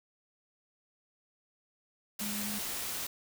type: tone in noise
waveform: sine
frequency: 207.7 Hz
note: G#3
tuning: in tune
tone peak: -38 dBFS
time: 2.21-2.59 s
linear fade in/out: 5 ms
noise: white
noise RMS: -37 dBFS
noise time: 2.19-3.07 s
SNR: -4 dB
effects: none